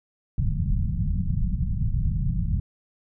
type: low-pass noise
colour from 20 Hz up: pink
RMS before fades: -24 dBFS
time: 0.38-2.6 s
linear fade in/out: 2 ms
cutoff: 190 Hz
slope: 48 dB/octave
effects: none